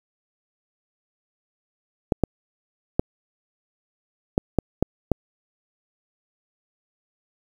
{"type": "clicks", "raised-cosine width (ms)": 2, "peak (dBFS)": -4, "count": 7, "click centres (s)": [2.122, 2.237, 2.995, 4.379, 4.587, 4.826, 5.117], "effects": ["7-bit"]}